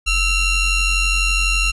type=ring-modulated tone; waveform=40% pulse; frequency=1354 Hz; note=E6; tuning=46 cents sharp; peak=-11 dBFS; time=0.06-1.72 s; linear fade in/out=20 ms; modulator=1400 Hz; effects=resampled to 24000 Hz